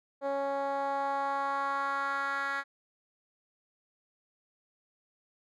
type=tone with band-pass filter sweep; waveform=10% pulse; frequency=277.2 Hz; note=C#4; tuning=in tune; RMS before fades=-32 dBFS; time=0.21-2.64 s; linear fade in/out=50 ms; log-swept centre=560 to 1700 Hz; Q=2.3; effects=none